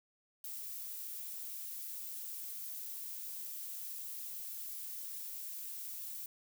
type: noise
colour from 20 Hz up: violet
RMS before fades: -44 dBFS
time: 0.44-6.26 s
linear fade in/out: 2 ms
effects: none